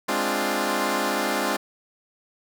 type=chord; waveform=10% pulse; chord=D half-diminished seventh; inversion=second; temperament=equal; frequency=207.7 / 261.6 / 293.7 / 349.2 Hz; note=Ab3 / C4 / D4 / F4; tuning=0 / 0 / 0 / 0 cents; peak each=-20 dBFS; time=0.08-1.57 s; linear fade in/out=10 ms; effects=none